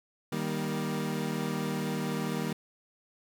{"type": "chord", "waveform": "30% pulse", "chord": "Eb major", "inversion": "none", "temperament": "equal with one note detuned", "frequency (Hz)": [155.56, 196, 235.5], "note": ["Eb3", "G3", "Bb3"], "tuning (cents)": [0, 0, 18], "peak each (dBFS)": -32, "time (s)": [0.32, 2.53], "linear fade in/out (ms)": 5, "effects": []}